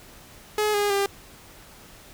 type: tone with pitch steps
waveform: sawtooth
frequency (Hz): 423.3 / 410.5 / 398.2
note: G#4 / G#4 / G4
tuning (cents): +33 / -20 / +27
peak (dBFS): -17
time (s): 0.58-1.06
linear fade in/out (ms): 2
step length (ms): 160
effects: pink hiss -48 dBFS RMS until 2.13 s